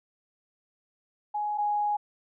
sine tone pair in turn, 836 / 830.7 Hz, G#5 / G#5, +11 / 0 cents, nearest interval unison, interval 11 cents, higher first, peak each -27 / -24 dBFS, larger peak second, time 1.34-1.58 / 1.58-1.97 s, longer second, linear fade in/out 10 ms, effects none

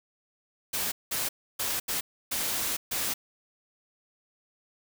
white noise bursts at uneven times, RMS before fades -30 dBFS, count 6, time 0.73-0.92 / 1.11-1.29 / 1.59-1.8 / 1.88-2.01 / 2.31-2.77 / 2.91-3.14 s, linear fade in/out 10 ms, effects none

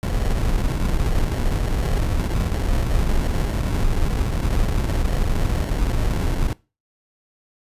brown noise with sample-and-hold, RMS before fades -20 dBFS, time 0.03-6.53 s, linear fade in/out 0 ms, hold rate 1225 Hz, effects noise-tail reverb RT60 0.3 s tail -22 dB re dry + resampled to 32000 Hz

